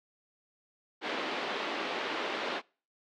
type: band-pass noise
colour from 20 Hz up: pink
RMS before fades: -35 dBFS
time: 1.01-2.62 s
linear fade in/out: 50 ms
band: 290 to 3800 Hz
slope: 24 dB/octave
effects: noise-tail reverb RT60 0.4 s tail -26 dB re dry